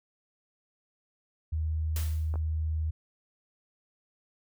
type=tone; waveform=sine; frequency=78.7 Hz; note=D#2; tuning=20 cents sharp; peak=-27 dBFS; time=1.52-2.91 s; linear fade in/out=10 ms
type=noise with exponential decay; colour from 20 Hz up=white; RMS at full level=-37 dBFS; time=1.96-2.39 s; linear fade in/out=1 ms; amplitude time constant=93 ms
type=clicks; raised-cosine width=1 ms; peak=-28 dBFS; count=2; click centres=2.34 / 2.357 s
effects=none